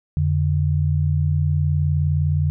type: tone pair together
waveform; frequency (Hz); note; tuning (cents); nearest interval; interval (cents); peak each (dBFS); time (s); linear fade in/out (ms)
sine; 87.31 / 146.84; F2 / D3; 0 / 0; major sixth; 900; -19; 0.17-2.5; 0
effects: none